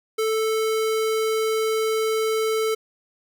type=tone; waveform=square; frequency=440 Hz; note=A4; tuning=in tune; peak=-21 dBFS; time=0.18-2.75 s; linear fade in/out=10 ms; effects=none